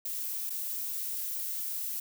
violet noise with dropouts, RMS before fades -35 dBFS, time 0.05-2 s, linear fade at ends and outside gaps 5 ms, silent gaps 0.497-0.502 s, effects none

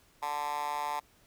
10% pulse tone with high-pass filter, 146.83 Hz, D3, in tune, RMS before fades -34 dBFS, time 0.22-1 s, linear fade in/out 10 ms, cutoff 920 Hz, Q 5.1, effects pink hiss -64 dBFS RMS until 1.26 s

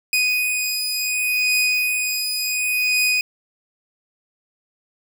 sawtooth beating tone pair, 2489 / 2489.69 Hz, D#7 / D#7, 0 / 0 cents, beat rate 0.69 Hz, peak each -17 / -20 dBFS, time 0.13-3.21 s, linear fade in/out 2 ms, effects none

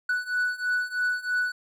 triangle beating tone pair, 1480 / 1483.1 Hz, F#6 / F#6, 0 / +4 cents, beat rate 3.1 Hz, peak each -27 / -25 dBFS, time 0.09-1.52 s, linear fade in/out 5 ms, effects none

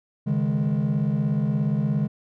triangle chord, C# suspended second, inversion none, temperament equal, 138.59 / 155.56 / 207.7 Hz, C#3 / D#3 / G#3, 0 / 0 / 0 cents, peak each -22 dBFS, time 0.26-2.08 s, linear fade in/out 20 ms, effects tanh soft clip ceiling -14 dBFS

